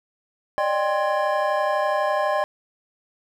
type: tone cluster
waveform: triangle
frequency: 574 / 606 / 792 / 1051 / 1679 Hz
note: D5 / D#5 / G5 / C6 / G#6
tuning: -40 / -46 / +18 / +7 / +18 cents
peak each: -29 / -21 / -24 / -24 / -29 dBFS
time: 0.58-2.44 s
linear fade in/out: 0 ms
effects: none